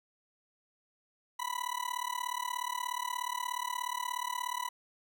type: tone with amplitude modulation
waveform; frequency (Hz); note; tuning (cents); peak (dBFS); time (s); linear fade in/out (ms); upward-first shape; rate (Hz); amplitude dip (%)
40% pulse; 987.8; B5; 0; -29; 1.39-4.69; 10; sine; 36.8; 95
effects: none